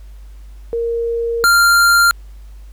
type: tone pair in turn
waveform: sine / square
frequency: 465.3 / 1391.4 Hz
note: A#4 / F6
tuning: -3 / -7 cents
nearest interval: octave + perfect fifth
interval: 1896 cents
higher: second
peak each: -16 / -9 dBFS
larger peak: second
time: 0.73-1.44 / 1.44-2.11 s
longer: first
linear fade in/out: 0 ms
effects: added 50 Hz sine -33 dBFS peak until 2.72 s + pink hiss -54 dBFS RMS until 2.72 s